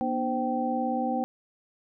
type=tone cluster; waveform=sine; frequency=240.9 / 299.2 / 519 / 775 Hz; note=B3 / D4 / C5 / G5; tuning=-43 / +32 / -14 / -20 cents; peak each=-29 / -34 / -33 / -29 dBFS; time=0.01-1.24 s; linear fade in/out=0 ms; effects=none